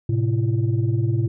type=tone cluster; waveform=sine; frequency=110.2 / 130.1 / 337.8 Hz; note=A2 / C3 / E4; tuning=+3 / -9 / +42 cents; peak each=-19 / -21 / -27 dBFS; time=0.09-1.28 s; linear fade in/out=5 ms; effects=tanh soft clip ceiling -11 dBFS